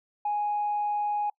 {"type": "tone", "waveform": "sine", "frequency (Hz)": 830.6, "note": "G#5", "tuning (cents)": 0, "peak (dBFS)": -24, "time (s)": [0.25, 1.3], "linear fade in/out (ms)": 5, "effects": ["noise-tail reverb RT60 0.1 s tail -26 dB re dry", "tanh soft clip ceiling -21 dBFS"]}